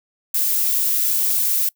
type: noise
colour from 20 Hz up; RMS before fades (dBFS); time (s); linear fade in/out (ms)
violet; -19; 0.34-1.69; 5
effects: noise-tail reverb RT60 0.1 s tail -24 dB re dry